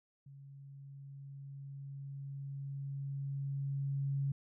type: tone with level ramp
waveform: sine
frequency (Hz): 138.59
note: C#3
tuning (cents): 0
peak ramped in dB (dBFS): -51 to -31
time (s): 0.26-4.32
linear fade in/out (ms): 5
effects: none